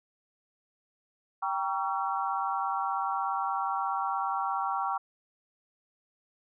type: chord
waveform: sine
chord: G diminished seventh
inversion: none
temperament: just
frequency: 784 / 940.8 / 1128.9 / 1354.7 Hz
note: G5 / Bb5 / Db6 / Fb6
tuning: 0 / +16 / +31 / +47 cents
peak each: -32 / -34 / -33 / -35 dBFS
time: 1.42-4.98 s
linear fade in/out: 10 ms
effects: none